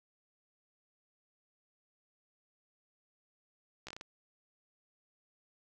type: slowing click train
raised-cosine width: 0.2 ms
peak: -27 dBFS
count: 6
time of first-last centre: 3.87-4.011 s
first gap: 15 ms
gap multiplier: 1.32
effects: none